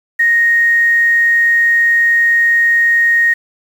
sine tone with quantisation, 1864.7 Hz, A#6, in tune, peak -8 dBFS, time 0.19-3.34 s, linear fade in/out 10 ms, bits 6, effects none

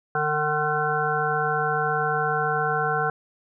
harmonic tone, 151.2 Hz, D#3, 49 cents flat, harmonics 1 / 3 / 5 / 7 / 9 / 10, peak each -31 / -28 / -26 / -31 / -28 / -28 dBFS, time 0.15-3.1 s, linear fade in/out 2 ms, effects none

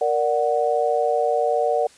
sine chord, Bb augmented, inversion none, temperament equal, 466.2 / 587.3 / 740 Hz, Bb4 / D5 / F#5, 0 / 0 / 0 cents, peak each -22 dBFS, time 0.01-1.87 s, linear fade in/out 5 ms, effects white hiss -51 dBFS RMS until 1.97 s + resampled to 22050 Hz

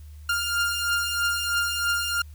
sawtooth beating tone pair, 1400 / 1403.1 Hz, F6 / F6, +4 / +8 cents, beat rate 3.1 Hz, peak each -25 / -21 dBFS, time 0.29-2.22 s, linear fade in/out 5 ms, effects added 75 Hz sine -40 dBFS peak until 2.34 s + white hiss -60 dBFS RMS until 2.34 s

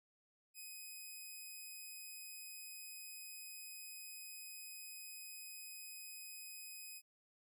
5% pulse tone, 2516 Hz, D#7, 19 cents sharp, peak -40 dBFS, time 0.54-7.02 s, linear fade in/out 50 ms, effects none

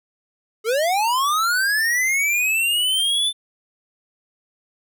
square linear sweep, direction up, 415.3 to 3544 Hz, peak -18 dBFS, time 0.64-3.33 s, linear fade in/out 50 ms, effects none

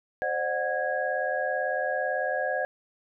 sine tone cluster, 524 / 602 / 733 / 1651 Hz, C5 / D5 / F#5 / G#6, +2 / +43 / -16 / -11 cents, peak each -31 dBFS, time 0.22-2.65 s, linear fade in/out 0 ms, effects none

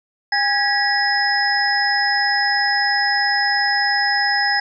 sine tone cluster, 811 / 1655 / 1932 / 5110 Hz, G#5 / G#6 / B6 / D#8, -41 / -6 / -39 / +45 cents, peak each -21 dBFS, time 0.32-4.6 s, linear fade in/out 5 ms, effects none

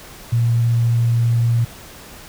sine tone, 117.4 Hz, A#2, 13 cents sharp, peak -13 dBFS, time 0.32-1.65 s, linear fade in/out 10 ms, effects pink hiss -39 dBFS RMS until 2.28 s

